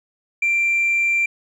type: tone with tanh clipping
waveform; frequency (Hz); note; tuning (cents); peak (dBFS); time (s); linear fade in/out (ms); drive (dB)
triangle; 2361; D7; +9; -16; 0.42-1.26; 5; 5
effects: none